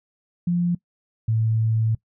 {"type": "tone pair in turn", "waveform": "sine", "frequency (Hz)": [174.61, 111.46], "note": ["F3", "A2"], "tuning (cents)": [0, 23], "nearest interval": "minor sixth", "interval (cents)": 777, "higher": "first", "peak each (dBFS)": -18, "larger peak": "neither", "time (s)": [[0.47, 0.75], [1.28, 1.95]], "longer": "second", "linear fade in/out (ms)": 5, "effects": ["noise-tail reverb RT60 0.1 s tail -21 dB re dry"]}